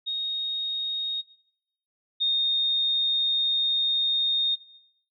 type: tone pair in turn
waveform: sine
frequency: 3729 / 3684 Hz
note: A#7 / A#7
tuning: 0 / -21 cents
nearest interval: unison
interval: 21 cents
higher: first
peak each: -26 / -21 dBFS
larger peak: second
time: 0.06-1.22 / 2.2-4.56 s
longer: second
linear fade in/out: 20 ms
effects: noise-tail reverb RT60 0.8 s tail -20 dB re dry